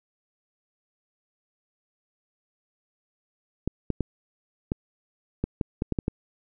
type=clicks; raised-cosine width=3 ms; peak=-12 dBFS; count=10; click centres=3.676 / 3.903 / 4.007 / 4.719 / 5.44 / 5.612 / 5.821 / 5.923 / 5.988 / 6.081 s; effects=none